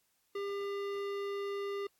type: tone with hard clipping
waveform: sine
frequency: 400.5 Hz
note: G4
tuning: 37 cents sharp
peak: -37 dBFS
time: 0.35-1.87 s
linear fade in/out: 5 ms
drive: 16 dB
effects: white hiss -75 dBFS RMS until 1.99 s + AAC 64 kbps